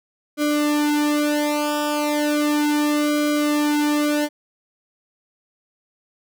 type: tone with flanger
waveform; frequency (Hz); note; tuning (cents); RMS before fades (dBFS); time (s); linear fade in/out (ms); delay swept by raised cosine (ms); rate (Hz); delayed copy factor
sawtooth; 296.5; D4; +17; -20; 0.37-4.29; 50; 1.1 to 2.9; 0.35; -1
effects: none